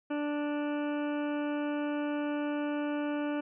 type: harmonic tone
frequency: 293.7 Hz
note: D4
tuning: in tune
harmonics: 1 / 2 / 3 / 4 / 5 / 6 / 8 / 9 / 10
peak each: -31 / -37 / -43 / -47 / -44 / -52 / -51 / -52 / -54 dBFS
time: 0.1-3.41 s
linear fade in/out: 10 ms
effects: none